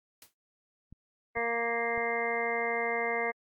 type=noise with exponential decay; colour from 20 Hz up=white; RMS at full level=-47 dBFS; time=0.22-0.34 s; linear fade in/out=2 ms; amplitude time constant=26 ms
type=clicks; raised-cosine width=5 ms; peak=-36 dBFS; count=3; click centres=0.926 / 1.371 / 1.977 s
type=harmonic tone; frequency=233.1 Hz; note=A#3; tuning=in tune; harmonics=1 / 2 / 3 / 4 / 5 / 7 / 8 / 9; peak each=-44 / -33 / -35 / -40 / -40 / -41 / -39 / -33 dBFS; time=1.35-3.32 s; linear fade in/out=20 ms
effects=AAC 64 kbps